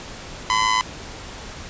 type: tone with amplitude modulation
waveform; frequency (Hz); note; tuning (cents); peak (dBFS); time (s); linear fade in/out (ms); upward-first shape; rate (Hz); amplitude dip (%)
sawtooth; 1012; B5; +42; -10; 0.5-0.81; 0; sine; 108; 70
effects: pink hiss -36 dBFS RMS until 1.69 s + resampled to 16000 Hz